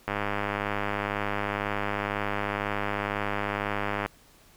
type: click train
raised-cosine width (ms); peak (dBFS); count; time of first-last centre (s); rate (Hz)
0.5; -13; 407; 0.08-4.06; 102
effects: pink hiss -57 dBFS RMS until 4.56 s